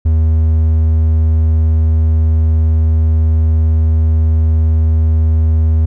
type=tone; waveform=triangle; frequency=79.5 Hz; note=D#2; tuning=38 cents sharp; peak=-6 dBFS; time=0.05-5.86 s; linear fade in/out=10 ms; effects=none